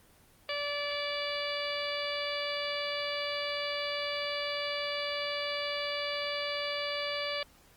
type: harmonic tone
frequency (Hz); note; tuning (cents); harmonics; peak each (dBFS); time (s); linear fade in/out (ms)
579; D5; -25; 1 / 2 / 3 / 4 / 5 / 6 / 7 / 8; -36 / -41 / -42 / -39 / -41 / -41 / -46 / -41; 0.49-7.43; 2
effects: pink hiss -61 dBFS RMS until 7.76 s + Opus 24 kbps